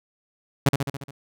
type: tone with echo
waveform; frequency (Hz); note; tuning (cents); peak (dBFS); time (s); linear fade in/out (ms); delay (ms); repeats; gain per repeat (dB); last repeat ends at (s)
sawtooth; 138.59; C#3; 0; -10; 0.66-0.69; 5; 70; 6; -4; 1.11
effects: none